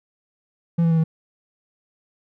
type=tone with pitch steps; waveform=triangle; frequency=168.5 / 165.8 / 163.14 / 160.52 Hz; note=E3 / E3 / E3 / E3; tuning=+38 / +10 / -18 / -46 cents; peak=-13 dBFS; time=0.78-1.04 s; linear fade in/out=10 ms; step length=65 ms; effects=none